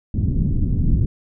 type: low-pass noise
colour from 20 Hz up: pink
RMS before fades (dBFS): -18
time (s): 0.14-1.06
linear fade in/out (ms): 5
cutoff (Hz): 230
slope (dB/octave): 24
effects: none